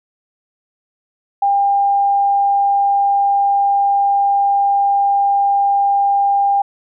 sine tone, 800 Hz, G5, 35 cents sharp, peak -11 dBFS, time 1.42-6.62 s, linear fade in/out 5 ms, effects none

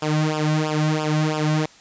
sawtooth tone with flanger, 153.9 Hz, D#3, 19 cents flat, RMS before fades -21 dBFS, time 0.02-1.66 s, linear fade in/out 5 ms, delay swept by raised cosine 0.48 to 2.38 ms, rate 3 Hz, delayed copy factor -0.9, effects white hiss -49 dBFS RMS until 1.8 s + resampled to 16000 Hz

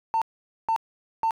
triangle tone bursts, 899 Hz, A5, 37 cents sharp, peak -17 dBFS, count 3, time 0.14-1.308 s, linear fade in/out 0 ms, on 76 ms, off 470 ms, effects tanh soft clip ceiling -17 dBFS

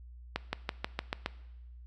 accelerating click train, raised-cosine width 0.3 ms, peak -15 dBFS, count 7, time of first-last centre 0.36-1.261 s, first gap 170 ms, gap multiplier 0.95, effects noise-tail reverb RT60 1.0 s tail -18 dB re dry + added 60 Hz sine -47 dBFS peak until 1.86 s

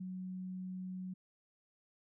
sine tone, 185 Hz, F#3, in tune, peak -40 dBFS, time 0-1.14 s, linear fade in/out 10 ms, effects none

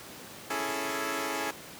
10% pulse chord, A major seventh, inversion first, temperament equal, 277.2 / 329.6 / 415.3 / 440 Hz, C#4 / E4 / G#4 / A4, 0 / 0 / 0 / 0 cents, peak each -28 dBFS, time 0.5-1.51 s, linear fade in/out 5 ms, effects pink hiss -45 dBFS RMS until 1.79 s + high-pass 150 Hz 12 dB/octave

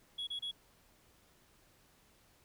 sine tone bursts, 3349 Hz, G#7, 14 cents sharp, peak -35 dBFS, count 3, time 0.18-0.514 s, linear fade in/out 10 ms, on 92 ms, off 29 ms, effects tanh soft clip ceiling -35 dBFS + pink hiss -67 dBFS RMS until 2.44 s

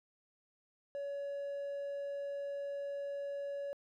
triangle tone, 564 Hz, C#5, 30 cents sharp, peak -35 dBFS, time 0.95-3.73 s, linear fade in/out 0 ms, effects tanh soft clip ceiling -31 dBFS

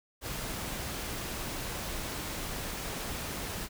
pink noise, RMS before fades -37 dBFS, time 0.21-3.69 s, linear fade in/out 50 ms, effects none

